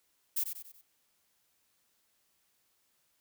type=noise with echo; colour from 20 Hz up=violet; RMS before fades=-31 dBFS; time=0.36-0.44 s; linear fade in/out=10 ms; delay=94 ms; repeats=4; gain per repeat=-7 dB; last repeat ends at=0.816 s; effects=white hiss -74 dBFS RMS until 3.2 s